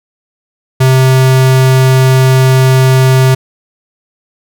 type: tone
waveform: square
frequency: 130.81 Hz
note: C3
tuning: in tune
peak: -5 dBFS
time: 0.8-3.35 s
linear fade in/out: 10 ms
effects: none